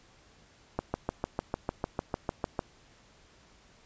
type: click train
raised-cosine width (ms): 1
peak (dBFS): -15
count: 13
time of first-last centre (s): 0.79-2.592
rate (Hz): 6.66
effects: pink hiss -60 dBFS RMS until 3.85 s + resampled to 16000 Hz